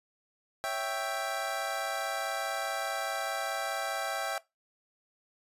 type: chord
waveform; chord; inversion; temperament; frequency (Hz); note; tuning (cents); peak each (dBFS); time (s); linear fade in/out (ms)
25% pulse; C# diminished; none; equal; 554.4 / 659.3 / 784; C#5 / E5 / G5; 0 / 0 / 0; -36 / -31 / -31; 0.64-4.38; 0
effects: noise-tail reverb RT60 0.2 s tail -20 dB re dry + resampled to 32000 Hz